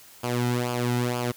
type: tone with flanger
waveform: sawtooth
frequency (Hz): 122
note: B2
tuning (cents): -21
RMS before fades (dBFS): -26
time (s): 0.23-1.32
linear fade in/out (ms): 10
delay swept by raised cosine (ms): 0.51 to 1.81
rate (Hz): 2.1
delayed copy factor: -0.7
effects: white hiss -50 dBFS RMS until 1.36 s